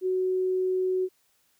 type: tone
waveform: sine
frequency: 371.5 Hz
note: F#4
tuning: 7 cents sharp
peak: -23 dBFS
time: 0.01-1.09 s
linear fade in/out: 50 ms
effects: white hiss -68 dBFS RMS until 1.59 s